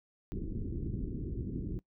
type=low-pass noise; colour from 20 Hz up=pink; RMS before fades=-37 dBFS; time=0.32-1.79 s; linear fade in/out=0 ms; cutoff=380 Hz; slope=48 dB/octave; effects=noise-tail reverb RT60 0.1 s tail -22 dB re dry